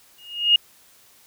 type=tone with exponential growth; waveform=sine; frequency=2856 Hz; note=F7; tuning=38 cents sharp; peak=-9 dBFS; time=0.18-0.56 s; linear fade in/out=5 ms; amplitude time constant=82 ms; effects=white hiss -54 dBFS RMS until 1.26 s